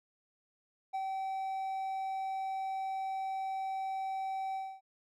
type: tone with ADSR envelope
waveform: triangle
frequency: 769 Hz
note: G5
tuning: 33 cents flat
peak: -30 dBFS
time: 0.93-4.81 s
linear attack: 19 ms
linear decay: 48 ms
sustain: -2 dB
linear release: 260 ms
effects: none